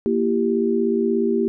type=chord; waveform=sine; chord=E diminished; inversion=second; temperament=equal with one note detuned; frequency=233.1 / 335.2 / 392 Hz; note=Bb3 / E4 / G4; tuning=0 / +29 / 0 cents; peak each=-21 / -24 / -20 dBFS; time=0.06-1.48 s; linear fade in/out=0 ms; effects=none

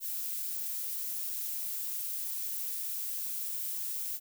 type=noise; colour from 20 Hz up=violet; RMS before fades=-36 dBFS; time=0-4.2 s; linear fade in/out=50 ms; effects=none

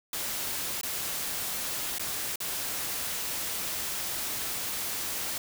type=noise with dropouts; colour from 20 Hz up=white; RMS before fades=-33 dBFS; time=0.13-5.38 s; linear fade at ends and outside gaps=2 ms; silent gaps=0.812-0.832 / 1.984-1.995 / 2.358-2.403 s; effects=none

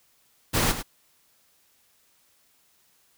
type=noise with echo; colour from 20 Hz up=pink; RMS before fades=-23 dBFS; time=0.53-0.73 s; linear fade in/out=20 ms; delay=100 ms; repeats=1; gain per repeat=-10 dB; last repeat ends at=0.83 s; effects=white hiss -64 dBFS RMS until 3.17 s

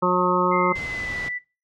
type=harmonic tone; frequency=180.6 Hz; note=F#3; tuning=42 cents flat; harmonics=1 / 2 / 3 / 5 / 6 / 7; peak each=-24 / -24 / -24 / -24 / -24 / -24 dBFS; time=0.02-0.73 s; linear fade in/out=10 ms
type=tone with pitch glide; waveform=sine; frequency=2093 to 1975.5 Hz; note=C7 to B6; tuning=0 to 0 cents; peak=-27 dBFS; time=0.51-1.39 s; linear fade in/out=20 ms; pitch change=-100 cents; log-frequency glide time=0.66-1.14 s
type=noise; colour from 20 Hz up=pink; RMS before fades=-35 dBFS; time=0.75-1.29 s; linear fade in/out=10 ms
effects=noise-tail reverb RT60 0.3 s tail -19 dB re dry + low-pass 5000 Hz 12 dB/octave

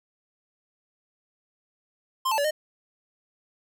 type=tone with pitch steps; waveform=square; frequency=1048 / 880 / 572 / 613 Hz; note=C6 / A5 / D5 / D#5; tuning=+2 / 0 / -46 / -26 cents; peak=-23 dBFS; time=2.25-2.51 s; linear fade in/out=10 ms; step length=65 ms; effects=none

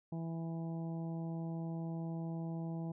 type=harmonic tone; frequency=164.81 Hz; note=E3; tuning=in tune; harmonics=1 / 2 / 3 / 4 / 5 / 6; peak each=-38 / -46 / -55 / -52 / -54 / -62 dBFS; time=0.12-2.92 s; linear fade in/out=5 ms; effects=none

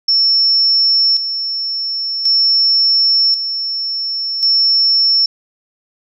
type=tone with tremolo; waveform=sine; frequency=5400 Hz; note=E8; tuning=41 cents sharp; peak=-9 dBFS; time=0.08-5.26 s; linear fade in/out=5 ms; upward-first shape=square; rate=0.46 Hz; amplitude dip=60%; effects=none

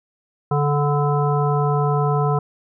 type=harmonic tone with a mistuned harmonic; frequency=145.1 Hz; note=D3; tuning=21 cents flat; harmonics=1 / 3 / 5 / 7 / 9; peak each=-18 / -23 / -25 / -26 / -28 dBFS; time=0.51-2.39 s; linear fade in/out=5 ms; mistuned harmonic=5; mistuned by=+19 cents; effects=none

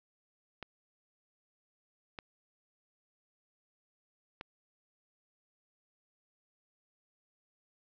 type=clicks; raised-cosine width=0.3 ms; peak=-25 dBFS; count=3; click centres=0.627 / 2.188 / 4.411 s; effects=low-pass 5000 Hz 12 dB/octave

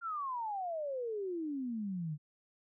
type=exponential sweep; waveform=sine; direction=down; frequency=1412 to 144.5 Hz; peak=-35 dBFS; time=0.01-2.18 s; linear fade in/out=50 ms; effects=none

